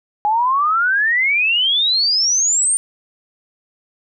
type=exponential sweep; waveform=sine; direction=up; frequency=822 to 9020 Hz; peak=-13 dBFS; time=0.25-2.77 s; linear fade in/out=0 ms; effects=none